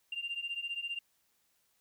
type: beating tone pair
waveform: sine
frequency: 2778 / 2793 Hz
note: F7 / F7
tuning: -10 / -1 cents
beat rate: 15 Hz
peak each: -39 / -37 dBFS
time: 0.12-0.99 s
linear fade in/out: 5 ms
effects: tanh soft clip ceiling -29 dBFS + white hiss -74 dBFS RMS until 1.8 s